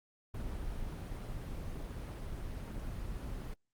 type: noise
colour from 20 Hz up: brown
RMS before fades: -40 dBFS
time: 0.34-3.54 s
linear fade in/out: 5 ms
effects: Opus 24 kbps